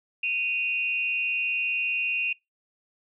sine tone pair together, 2495 / 2755 Hz, D#7 / F7, +4 / -24 cents, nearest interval major second, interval 172 cents, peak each -27 dBFS, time 0.23-2.33 s, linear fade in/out 5 ms, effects noise-tail reverb RT60 0.2 s tail -24 dB re dry

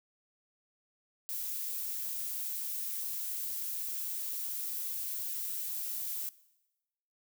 violet noise, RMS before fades -37 dBFS, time 1.29-6.29 s, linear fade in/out 0 ms, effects noise-tail reverb RT60 1.0 s tail -20 dB re dry

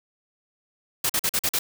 white noise bursts, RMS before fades -23 dBFS, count 6, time 1.04-1.59 s, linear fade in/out 5 ms, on 55 ms, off 44 ms, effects none

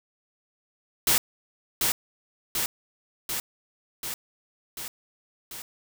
white noise with echo, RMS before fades -21 dBFS, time 1.07-1.18 s, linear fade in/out 2 ms, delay 740 ms, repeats 6, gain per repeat -3 dB, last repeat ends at 5.62 s, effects none

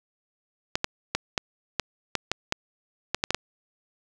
clicks, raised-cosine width 0.2 ms, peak -6 dBFS, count 12, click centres 0.755 / 0.844 / 1.15 / 1.378 / 1.797 / 2.153 / 2.316 / 2.524 / 3.146 / 3.239 / 3.306 / 3.346 s, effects none

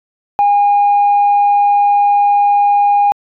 sine tone, 815 Hz, G#5, 33 cents flat, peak -6 dBFS, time 0.39-3.12 s, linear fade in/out 0 ms, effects tanh soft clip ceiling -5 dBFS

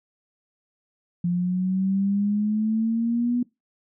sine exponential sweep, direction up, 173.7 to 246 Hz, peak -20 dBFS, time 1.24-3.43 s, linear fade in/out 5 ms, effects noise-tail reverb RT60 0.2 s tail -21 dB re dry

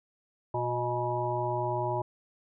harmonic tone with a mistuned harmonic, 121 Hz, B2, 35 cents flat, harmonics 1 / 3 / 5 / 7 / 8, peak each -34 / -34 / -34 / -34 / -34 dBFS, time 0.54-2.02 s, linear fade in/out 5 ms, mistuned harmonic 5, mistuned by +40 cents, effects none

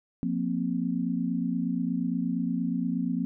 sine chord, F suspended fourth, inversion none, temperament equal with one note detuned, 176.95 / 233.1 / 261.6 Hz, F3 / Bb3 / C4, +23 / 0 / 0 cents, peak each -30 dBFS, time 0.23-3.25 s, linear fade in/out 0 ms, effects none

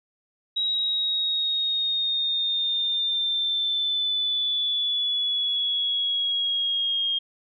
sine exponential sweep, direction down, 3840 to 3231 Hz, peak -22 dBFS, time 0.56-7.19 s, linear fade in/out 10 ms, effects none

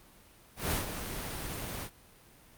pink noise with ADSR envelope, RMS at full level -29 dBFS, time 0.56-1.9 s, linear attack 160 ms, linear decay 130 ms, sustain -9 dB, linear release 62 ms, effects pink hiss -58 dBFS RMS until 2.57 s + Opus 32 kbps

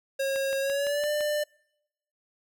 square tone with pitch glide, 543 to 595.6 Hz, C#5 to D5, -36 to +24 cents, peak -26 dBFS, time 0.19-1.44 s, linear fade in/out 10 ms, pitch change +160 cents, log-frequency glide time 0.6-1.09 s
click train, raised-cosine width 0.3 ms, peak -24 dBFS, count 6, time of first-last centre 0.36-1.207 s, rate 5.9 Hz
effects noise-tail reverb RT60 0.8 s tail -26 dB re dry

